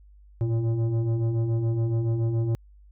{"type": "tone with frequency modulation", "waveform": "sine", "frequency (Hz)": 116.54, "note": "A#2", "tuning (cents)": 0, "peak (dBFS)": -19, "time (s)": [0.41, 2.55], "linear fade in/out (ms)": 0, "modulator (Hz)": 226, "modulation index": 0.67, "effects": ["tanh soft clip ceiling -21 dBFS", "added 50 Hz sine -49 dBFS peak until 2.91 s"]}